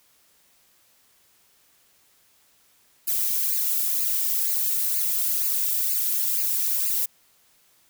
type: noise with flanger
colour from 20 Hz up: violet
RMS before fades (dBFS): -24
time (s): 3.07-7.06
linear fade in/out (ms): 10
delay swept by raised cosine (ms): 0.43 to 2.23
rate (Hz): 2.1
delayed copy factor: +0.75
effects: white hiss -61 dBFS RMS until 7.89 s